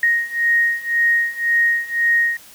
sine beating tone pair, 1868 / 1869.9 Hz, A#6 / A#6, +3 / +5 cents, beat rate 1.9 Hz, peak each -19 / -17 dBFS, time 0.03-2.37 s, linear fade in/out 2 ms, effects white hiss -44 dBFS RMS until 2.54 s

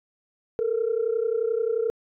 sine tone pair together, 440 / 471.4 Hz, A4 / A#4, 0 / +19 cents, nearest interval minor second, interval 119 cents, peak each -24 dBFS, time 0.59-1.9 s, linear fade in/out 0 ms, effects tanh soft clip ceiling -16 dBFS

